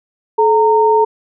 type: tone pair together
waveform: sine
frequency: 431.4 / 920 Hz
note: A4 / A#5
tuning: -34 / -23 cents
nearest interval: octave + minor second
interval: 1311 cents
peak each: -11 dBFS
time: 0.38-1.05 s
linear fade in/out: 10 ms
effects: none